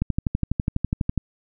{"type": "click train", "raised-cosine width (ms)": 5, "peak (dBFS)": -9, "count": 15, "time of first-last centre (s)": [0.02, 1.177], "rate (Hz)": 12.1, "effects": []}